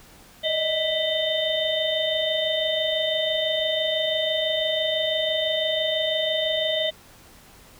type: tone cluster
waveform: sine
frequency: 604 / 630 / 1980 / 3066 / 3630 Hz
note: D5 / D#5 / B6 / G7 / A#7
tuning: +48 / +21 / +4 / -39 / -47 cents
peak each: -32 / -25 / -32 / -28 / -27 dBFS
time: 0.43-6.91 s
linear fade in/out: 20 ms
effects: pink hiss -50 dBFS RMS until 7.79 s